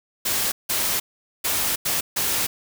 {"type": "noise bursts at uneven times", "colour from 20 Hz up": "white", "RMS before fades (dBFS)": -23, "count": 5, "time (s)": [[0.25, 0.52], [0.69, 1], [1.44, 1.76], [1.85, 2.01], [2.16, 2.47]], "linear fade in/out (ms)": 10, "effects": []}